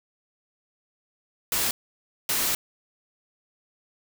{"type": "noise bursts at uneven times", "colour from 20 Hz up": "white", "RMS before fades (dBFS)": -25, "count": 2, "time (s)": [[1.52, 1.71], [2.29, 2.55]], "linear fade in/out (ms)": 2, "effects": []}